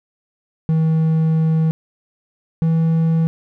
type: tone pair in turn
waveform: triangle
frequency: 160 / 162.89 Hz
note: D#3 / E3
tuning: +49 / -20 cents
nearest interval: unison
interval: 31 cents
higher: second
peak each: -11 dBFS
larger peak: neither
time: 0.69-1.71 / 2.62-3.27 s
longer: first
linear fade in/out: 0 ms
effects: none